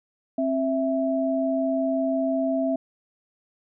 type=tone pair together; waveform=sine; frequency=266.4 / 659.3 Hz; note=C4 / E5; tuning=+31 / 0 cents; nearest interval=octave + major third; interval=1569 cents; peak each=-24 dBFS; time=0.38-2.76 s; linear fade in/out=5 ms; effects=none